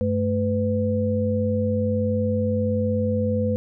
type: tone cluster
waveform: sine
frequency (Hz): 97.3 / 218.7 / 502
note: G2 / A3 / B4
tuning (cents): -12 / -10 / +28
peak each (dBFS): -24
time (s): 0.01-3.56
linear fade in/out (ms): 0
effects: none